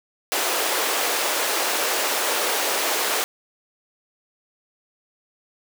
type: high-pass noise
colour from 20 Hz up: pink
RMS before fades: -23 dBFS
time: 0.32-3.24 s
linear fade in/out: 0 ms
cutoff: 400 Hz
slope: 24 dB/octave
effects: none